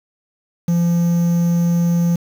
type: tone with quantisation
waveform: triangle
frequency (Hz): 171.4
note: F3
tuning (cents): -32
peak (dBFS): -11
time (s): 0.68-2.16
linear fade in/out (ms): 5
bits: 6
effects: none